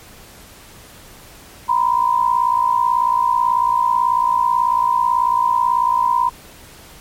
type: tone pair together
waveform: sine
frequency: 955.8 / 1014 Hz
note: A#5 / B5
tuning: +43 / +45 cents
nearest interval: minor second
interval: 102 cents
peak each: -16 dBFS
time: 1.68-6.3 s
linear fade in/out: 20 ms
effects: pink hiss -42 dBFS RMS until 7 s + MP3 64 kbps